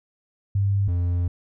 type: tone pair in turn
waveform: sine / triangle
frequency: 99.3 / 87.73 Hz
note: G2 / F2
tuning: +23 / +8 cents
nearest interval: major second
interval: 215 cents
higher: first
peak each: -18 dBFS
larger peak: neither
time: 0.55-0.88 / 0.88-1.28 s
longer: second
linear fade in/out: 5 ms
effects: none

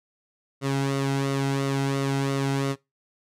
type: tone with flanger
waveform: sawtooth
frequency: 137.3 Hz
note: C#3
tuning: 16 cents flat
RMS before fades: -25 dBFS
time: 0.61-2.76 s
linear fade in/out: 50 ms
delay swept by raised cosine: 1.2 to 1.76 ms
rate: 2.9 Hz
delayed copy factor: -0.6
effects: noise-tail reverb RT60 0.2 s tail -21 dB re dry + low-pass 10000 Hz 12 dB/octave

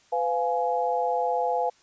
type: chord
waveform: sine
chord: F diminished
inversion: second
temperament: just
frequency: 502.9 / 698.5 / 838.1 Hz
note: Cb5 / F5 / Ab5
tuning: +31 / 0 / +16 cents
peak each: -27 dBFS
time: 0.12-1.7 s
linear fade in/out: 10 ms
effects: white hiss -60 dBFS RMS until 1.82 s + resampled to 16000 Hz

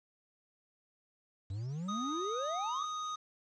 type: exponential sweep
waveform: triangle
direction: up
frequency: 92.5 to 1244.5 Hz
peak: -34 dBFS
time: 1.5-2.85 s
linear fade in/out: 5 ms
type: tone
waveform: square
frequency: 1244.5 Hz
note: D#6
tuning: in tune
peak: -37 dBFS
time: 1.88-3.16 s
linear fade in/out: 10 ms
effects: resampled to 16000 Hz + 10-bit

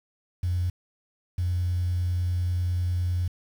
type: tone pair in turn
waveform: sine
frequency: 89 / 89 Hz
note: F2 / F2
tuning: +33 / +33 cents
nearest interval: unison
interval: 0 cents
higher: neither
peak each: -22 dBFS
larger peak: neither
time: 0.43-0.7 / 1.38-3.28 s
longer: second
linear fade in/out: 5 ms
effects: tanh soft clip ceiling -19 dBFS + 8-bit

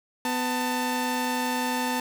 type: tone pair together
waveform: sawtooth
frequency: 249.9 / 890.5 Hz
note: B3 / A5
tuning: +21 / +21 cents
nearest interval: octave + minor seventh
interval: 2200 cents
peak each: -24 dBFS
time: 0.25-2 s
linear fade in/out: 2 ms
effects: none

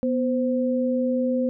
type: tone pair together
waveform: sine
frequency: 246.3 / 518 Hz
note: B3 / C5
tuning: -5 / -17 cents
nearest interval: octave + minor second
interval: 1288 cents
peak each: -22 / -24 dBFS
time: 0.03-1.49 s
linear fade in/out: 0 ms
effects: none

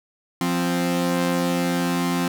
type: tone pair together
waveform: sawtooth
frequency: 174.6 / 261.6 Hz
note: F3 / C4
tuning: 0 / 0 cents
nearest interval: perfect fifth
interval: 700 cents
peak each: -19 dBFS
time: 0.41-2.28 s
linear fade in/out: 2 ms
effects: none

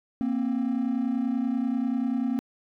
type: tone pair together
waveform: triangle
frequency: 234.3 / 264.6 Hz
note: A#3 / C4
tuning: +9 / +20 cents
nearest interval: major second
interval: 211 cents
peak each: -24 dBFS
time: 0.21-2.39 s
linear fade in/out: 0 ms
effects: tanh soft clip ceiling -17 dBFS

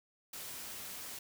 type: noise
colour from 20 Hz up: white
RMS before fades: -45 dBFS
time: 0.33-1.19 s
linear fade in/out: 5 ms
effects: none

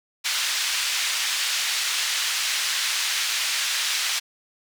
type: band-pass noise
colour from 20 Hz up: white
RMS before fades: -25 dBFS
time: 0.24-4.2 s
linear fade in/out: 20 ms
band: 1700 to 5200 Hz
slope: 12 dB/octave
effects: none

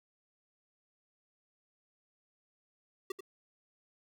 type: tone with echo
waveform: square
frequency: 385.4 Hz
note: G4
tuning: 29 cents flat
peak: -35 dBFS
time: 3.1-3.12 s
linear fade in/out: 5 ms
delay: 87 ms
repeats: 1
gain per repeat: -8 dB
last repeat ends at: 3.207 s
effects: none

